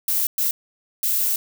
violet noise bursts at uneven times, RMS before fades -21 dBFS, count 3, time 0.08-0.27 / 0.38-0.51 / 1.03-1.36 s, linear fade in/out 2 ms, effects none

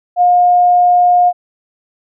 sine tone, 713 Hz, F5, 36 cents sharp, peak -6 dBFS, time 0.16-1.33 s, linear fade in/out 50 ms, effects none

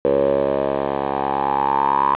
10% pulse tone with band-pass filter sweep, 69.1 Hz, C#2, 5 cents flat, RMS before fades -19 dBFS, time 0.05-2.15 s, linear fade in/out 0 ms, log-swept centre 520 to 1000 Hz, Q 8.4, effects resampled to 8000 Hz + 7-bit

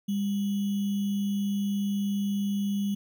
sine tone with sample-and-hold, 200.8 Hz, G3, 42 cents sharp, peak -25 dBFS, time 0.08-2.95 s, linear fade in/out 10 ms, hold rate 3150 Hz, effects none

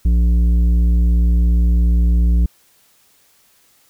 sine tone with tanh clipping, 58.6 Hz, A#1, 10 cents sharp, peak -12 dBFS, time 0.05-2.46 s, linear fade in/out 5 ms, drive 9 dB, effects white hiss -55 dBFS RMS until 3.89 s

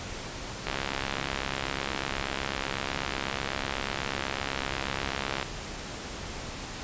click train, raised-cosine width 0.3 ms, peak -13 dBFS, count 325, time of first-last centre 0.67-5.428 s, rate 68.1 Hz, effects pink hiss -38 dBFS RMS until 6.83 s + resampled to 16000 Hz

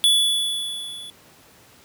square tone with level ramp, 3430 Hz, A7, 45 cents flat, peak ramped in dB -13 to -36 dBFS, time 0.04-1.1 s, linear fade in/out 0 ms, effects pink hiss -51 dBFS RMS until 1.84 s + high-pass 100 Hz 12 dB/octave

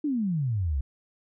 sine exponential sweep, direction down, 311.1 to 63 Hz, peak -24 dBFS, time 0.04-0.81 s, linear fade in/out 5 ms, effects none

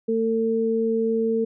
sine tone pair together, 225.3 / 450.6 Hz, A3 / A4, +41 / +41 cents, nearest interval octave, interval 1200 cents, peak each -24 / -21 dBFS, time 0.08-1.45 s, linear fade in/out 10 ms, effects none

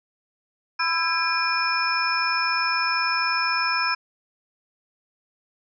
sine tone cluster, 1001 / 1337 / 1624 / 2424 / 5260 Hz, B5 / E6 / G#6 / D#7 / E8, +23 / +24 / -39 / -46 / -5 cents, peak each -27 dBFS, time 0.79-3.95 s, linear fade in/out 10 ms, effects none

